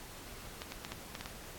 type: clicks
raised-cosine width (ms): 0.2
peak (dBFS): -23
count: 7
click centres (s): 0.619 / 0.721 / 0.849 / 0.92 / 1.152 / 1.21 / 1.259
effects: pink hiss -49 dBFS RMS until 1.58 s + AAC 64 kbps